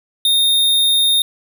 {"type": "tone", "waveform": "square", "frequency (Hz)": 3680, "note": "A#7", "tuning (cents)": -23, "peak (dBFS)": -12, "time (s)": [0.25, 1.22], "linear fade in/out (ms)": 2, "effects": []}